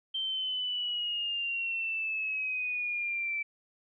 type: exponential sweep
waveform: sine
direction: down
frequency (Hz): 3136 to 2319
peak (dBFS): -30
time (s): 0.14-3.43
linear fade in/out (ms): 10
effects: none